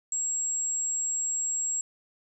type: tone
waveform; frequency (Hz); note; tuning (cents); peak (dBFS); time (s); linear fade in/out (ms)
sine; 7610; A#8; +35; -25; 0.12-1.81; 2
effects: tanh soft clip ceiling -24 dBFS